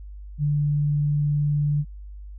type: tone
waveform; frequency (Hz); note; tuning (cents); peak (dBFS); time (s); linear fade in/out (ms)
sine; 146.83; D3; 0; -19; 0.38-1.85; 50
effects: added 50 Hz sine -36 dBFS peak until 2.38 s